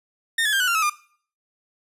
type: tone with pitch steps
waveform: 30% pulse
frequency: 1828 / 1705.6 / 1591.4 / 1484.8 / 1385.4 / 1292.6 / 1206 Hz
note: A#6 / G#6 / G6 / F#6 / F6 / E6 / D6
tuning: -34 / +46 / +26 / +6 / -14 / -34 / +46 cents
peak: -16 dBFS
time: 0.38-0.898 s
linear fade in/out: 5 ms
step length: 74 ms
effects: noise-tail reverb RT60 0.5 s tail -19 dB re dry + resampled to 32000 Hz